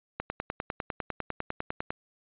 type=click train; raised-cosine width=0.5 ms; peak=-16 dBFS; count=18; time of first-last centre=0.2-1.905 s; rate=9.97 Hz; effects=resampled to 8000 Hz